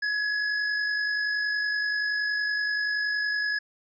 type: tone with amplitude modulation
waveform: square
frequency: 1687 Hz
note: G#6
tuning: 27 cents sharp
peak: -24 dBFS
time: 0.02-3.59 s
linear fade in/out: 10 ms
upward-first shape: sine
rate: 50.6 Hz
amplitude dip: 35%
effects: resampled to 16000 Hz